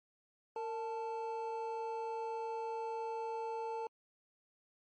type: tone pair together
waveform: triangle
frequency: 458.4 / 880 Hz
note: A#4 / A5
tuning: -29 / 0 cents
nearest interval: major seventh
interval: 1129 cents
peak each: -38 / -38 dBFS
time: 0.56-3.87 s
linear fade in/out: 2 ms
effects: MP3 32 kbps